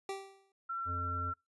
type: tone with exponential decay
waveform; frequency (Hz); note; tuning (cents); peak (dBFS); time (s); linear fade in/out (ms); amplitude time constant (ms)
25% pulse; 390; G4; -9; -31; 0.09-0.52; 2; 92
type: tone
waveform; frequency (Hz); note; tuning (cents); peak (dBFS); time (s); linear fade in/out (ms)
sine; 1355; E6; +47; -35; 0.69-1.34; 10
type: harmonic tone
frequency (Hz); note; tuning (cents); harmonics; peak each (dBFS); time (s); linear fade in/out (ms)
87.31; F2; 0; 1 / 3 / 5 / 7; -38 / -48 / -52 / -55; 0.85-1.34; 50
effects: noise-tail reverb RT60 0.2 s tail -26 dB re dry + resampled to 24000 Hz